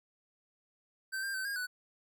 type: tone with pitch steps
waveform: square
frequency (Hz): 1550 / 1593 / 1536 / 1623 / 1487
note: G6 / G6 / G6 / G#6 / F#6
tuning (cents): -20 / +27 / -36 / -40 / +8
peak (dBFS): -35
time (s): 1.12-1.67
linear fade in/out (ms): 20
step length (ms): 110
effects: none